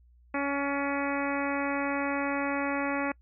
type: harmonic tone with a mistuned harmonic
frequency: 280.6 Hz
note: C#4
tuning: 21 cents sharp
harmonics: 1 / 2 / 3 / 4 / 5 / 6 / 7 / 8 / 9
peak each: -31 / -34 / -36 / -37 / -38 / -39 / -39 / -40 / -41 dBFS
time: 0.34-3.12 s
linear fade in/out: 5 ms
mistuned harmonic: 6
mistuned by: +23 cents
effects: noise-tail reverb RT60 0.1 s tail -26 dB re dry + added 60 Hz sine -56 dBFS peak until 3.21 s